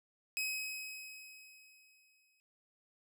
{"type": "tone with exponential decay", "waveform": "sawtooth", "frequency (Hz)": 2542, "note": "D#7", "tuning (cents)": 36, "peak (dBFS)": -30, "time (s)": [0.37, 2.4], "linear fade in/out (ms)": 0, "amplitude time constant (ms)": 440, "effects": []}